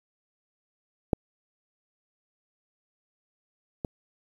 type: clicks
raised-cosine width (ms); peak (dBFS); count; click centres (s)
2; -8 / -17; 2; 1.132 / 3.848
effects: 8-bit